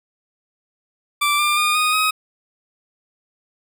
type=tone with pitch steps; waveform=20% pulse; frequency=1171 / 1193.5 / 1216.5 / 1239.9 / 1263.8 Hz; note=D6 / D6 / D#6 / D#6 / D#6; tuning=-5 / +28 / -39 / -6 / +27 cents; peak=-11 dBFS; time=1.21-2.11 s; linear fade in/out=10 ms; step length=180 ms; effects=none